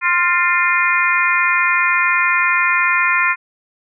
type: harmonic tone with a mistuned harmonic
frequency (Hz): 349.2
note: F4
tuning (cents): 0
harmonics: 3 / 4 / 5 / 6 / 7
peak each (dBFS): -19 / -19 / -19 / -19 / -19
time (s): 0.01-3.36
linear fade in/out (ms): 50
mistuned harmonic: 5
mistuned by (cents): +42
effects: none